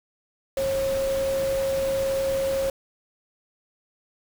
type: tone in noise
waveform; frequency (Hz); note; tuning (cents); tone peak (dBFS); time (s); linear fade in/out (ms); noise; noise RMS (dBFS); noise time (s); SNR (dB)
sine; 541; C#5; -42; -22; 0.57-2.7; 2; pink; -35; 0.57-2.7; +10
effects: none